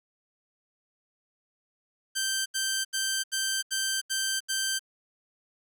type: tone bursts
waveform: 10% pulse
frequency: 1562 Hz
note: G6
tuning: 7 cents flat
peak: -18 dBFS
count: 7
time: 2.15-4.794 s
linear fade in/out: 20 ms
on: 310 ms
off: 79 ms
effects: none